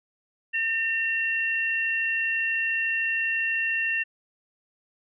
sine tone pair together, 1813 / 2733 Hz, A#6 / F7, -49 / -38 cents, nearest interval perfect fifth, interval 711 cents, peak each -26 dBFS, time 0.53-4.04 s, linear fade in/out 20 ms, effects none

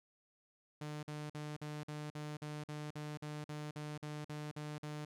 sawtooth tone bursts, 150 Hz, D3, 37 cents sharp, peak -38 dBFS, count 16, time 0.81-5.05 s, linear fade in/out 5 ms, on 220 ms, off 48 ms, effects low-pass 10000 Hz 12 dB/octave

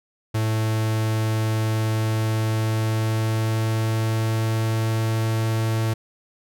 45% pulse tone with pitch glide, 110 to 111.79 Hz, A2 to A2, 0 to +28 cents, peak -20 dBFS, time 0.34-5.94 s, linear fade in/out 10 ms, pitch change +28 cents, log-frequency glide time 1.65-5.51 s, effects none

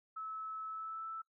sine tone with pitch glide, 1300 to 1319.7 Hz, E6 to E6, -24 to +2 cents, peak -40 dBFS, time 0.16-1.22 s, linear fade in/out 10 ms, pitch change +26 cents, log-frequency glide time 0.67-1.06 s, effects noise-tail reverb RT60 0.1 s tail -20 dB re dry

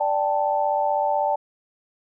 sine chord, D suspended fourth, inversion none, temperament equal, 587.3 / 784 / 880 Hz, D5 / G5 / A5, 0 / 0 / 0 cents, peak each -24 / -24 / -23 dBFS, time 0-1.36 s, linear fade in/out 10 ms, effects none

